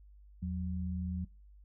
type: tone pair together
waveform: sine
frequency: 81.5 / 182.96 Hz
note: E2 / F#3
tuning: -19 / -19 cents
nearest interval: octave + major second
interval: 1400 cents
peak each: -36 / -36 dBFS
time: 0.42-1.25 s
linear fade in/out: 10 ms
effects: noise-tail reverb RT60 0.3 s tail -25 dB re dry + added 50 Hz sine -54 dBFS peak until 1.64 s